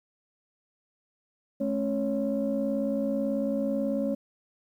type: tone cluster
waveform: sine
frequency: 214.9 / 273.1 / 556 Hz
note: A3 / C#4 / C#5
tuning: -41 / -26 / +5 cents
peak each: -29 dBFS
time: 1.6-4.15 s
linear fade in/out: 10 ms
effects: tanh soft clip ceiling -18 dBFS + 10-bit